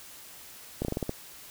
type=slowing click train; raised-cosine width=2 ms; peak=-16 dBFS; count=7; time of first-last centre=0.82-1.094 s; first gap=29 ms; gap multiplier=1.18; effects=white hiss -48 dBFS RMS until 1.5 s